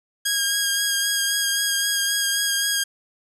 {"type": "tone with vibrato", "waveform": "10% pulse", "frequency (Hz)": 1630, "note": "G#6", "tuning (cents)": -33, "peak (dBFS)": -11, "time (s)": [0.25, 2.84], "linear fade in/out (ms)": 10, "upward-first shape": "sine", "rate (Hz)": 3.8, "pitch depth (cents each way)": 19, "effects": []}